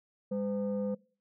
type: tone pair together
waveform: sine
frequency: 202.3 / 508.4 Hz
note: G#3 / C5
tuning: -45 / -50 cents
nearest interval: octave + major third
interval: 1595 cents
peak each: -31 / -32 dBFS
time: 0.31-0.95 s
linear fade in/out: 10 ms
effects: noise-tail reverb RT60 0.4 s tail -23 dB re dry + tanh soft clip ceiling -26 dBFS